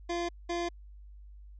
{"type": "tone pair in turn", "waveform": "25% pulse", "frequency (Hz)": [345, 345], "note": ["F4", "F4"], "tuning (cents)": [-21, -21], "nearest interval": "unison", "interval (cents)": 0, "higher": "neither", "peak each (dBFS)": -27, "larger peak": "neither", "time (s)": [[0.09, 0.29], [0.49, 0.69]], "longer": "neither", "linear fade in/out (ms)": 10, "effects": ["added 50 Hz sine -47 dBFS peak until 1.59 s", "resampled to 16000 Hz"]}